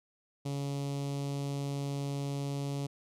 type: tone with notch filter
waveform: sawtooth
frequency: 140.6 Hz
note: C#3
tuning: 25 cents sharp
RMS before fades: -35 dBFS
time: 0.45-2.87 s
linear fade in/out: 10 ms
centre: 1600 Hz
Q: 0.63
effects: low-pass 10000 Hz 12 dB/octave